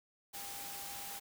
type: tone in noise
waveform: sine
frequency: 799 Hz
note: G5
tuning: 33 cents sharp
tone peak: -51 dBFS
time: 0.33-1.2 s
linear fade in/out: 20 ms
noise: white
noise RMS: -45 dBFS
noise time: 0.33-1.2 s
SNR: -9 dB
effects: none